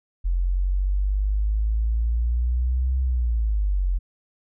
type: exponential two-way sweep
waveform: sine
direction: up then down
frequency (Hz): 43.45 to 65.2 to 43.45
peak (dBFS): -19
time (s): 0.24-3.99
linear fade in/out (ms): 20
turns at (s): 3.01
effects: none